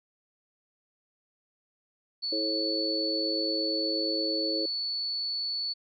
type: tone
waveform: sine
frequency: 4445 Hz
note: C#8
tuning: 4 cents sharp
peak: -29 dBFS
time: 2.22-5.74 s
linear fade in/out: 20 ms
type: harmonic tone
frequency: 108.5 Hz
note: A2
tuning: 24 cents flat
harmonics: 3 / 4 / 5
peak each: -32 / -36 / -34 dBFS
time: 2.32-4.66 s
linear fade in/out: 5 ms
effects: none